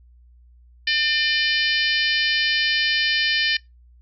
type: harmonic tone with a mistuned harmonic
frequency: 600 Hz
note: D5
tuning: 37 cents sharp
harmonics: 3 / 4 / 5 / 6 / 7 / 8 / 9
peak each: -23 / -25 / -24 / -30 / -27 / -27 / -33 dBFS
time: 0.87-3.57 s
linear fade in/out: 5 ms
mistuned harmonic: 6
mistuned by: +16 cents
effects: noise-tail reverb RT60 0.2 s tail -24 dB re dry + added 60 Hz sine -48 dBFS peak until 4.01 s